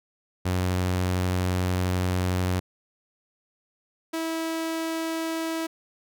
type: tone pair in turn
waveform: sawtooth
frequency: 91.3 / 325.4 Hz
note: F#2 / E4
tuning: -23 / -22 cents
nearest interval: octave + minor seventh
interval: 2201 cents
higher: second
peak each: -19 / -23 dBFS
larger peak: first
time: 0.45-2.6 / 4.13-5.67 s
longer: first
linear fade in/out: 10 ms
effects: none